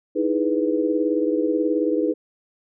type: chord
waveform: sine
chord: E major seventh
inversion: third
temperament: equal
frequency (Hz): 311.1 / 329.6 / 415.3 / 493.9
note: D#4 / E4 / G#4 / B4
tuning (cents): 0 / 0 / 0 / 0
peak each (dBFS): -22 / -26 / -25 / -24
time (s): 0.15-2.14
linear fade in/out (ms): 20
effects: none